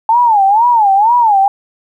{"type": "tone with vibrato", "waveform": "sine", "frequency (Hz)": 869, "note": "A5", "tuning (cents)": -22, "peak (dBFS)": -6, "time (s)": [0.09, 1.48], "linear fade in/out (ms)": 2, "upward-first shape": "sine", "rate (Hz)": 2.1, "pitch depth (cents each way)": 200, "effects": ["8-bit"]}